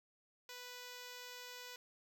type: tone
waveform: 5% pulse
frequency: 493.9 Hz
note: B4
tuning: in tune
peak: -37 dBFS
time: 0.49-1.76 s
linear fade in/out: 2 ms
effects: none